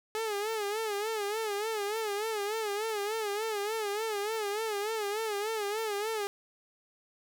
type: tone with vibrato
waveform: sawtooth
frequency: 424.8 Hz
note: G#4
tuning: 39 cents sharp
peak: -27 dBFS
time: 0.15-6.27 s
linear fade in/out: 0 ms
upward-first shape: sine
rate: 3.4 Hz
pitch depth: 100 cents each way
effects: none